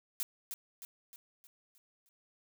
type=noise with echo; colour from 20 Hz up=blue; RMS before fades=-35 dBFS; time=0.2-0.23 s; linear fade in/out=0 ms; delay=310 ms; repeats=6; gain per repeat=-6 dB; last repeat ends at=2.09 s; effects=none